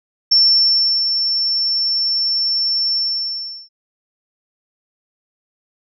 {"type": "tone with ADSR envelope", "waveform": "sine", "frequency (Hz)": 5410, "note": "E8", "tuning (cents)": 44, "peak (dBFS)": -8, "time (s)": [0.31, 3.69], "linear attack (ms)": 11, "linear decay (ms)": 720, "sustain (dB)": -7, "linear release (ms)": 740, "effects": []}